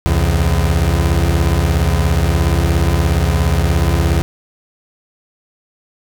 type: beating tone pair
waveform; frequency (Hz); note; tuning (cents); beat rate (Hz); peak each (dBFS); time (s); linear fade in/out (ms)
30% pulse; 67.3 / 84.3; C2 / E2; +49 / +39; 17; -12; 0.06-4.22; 0
effects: none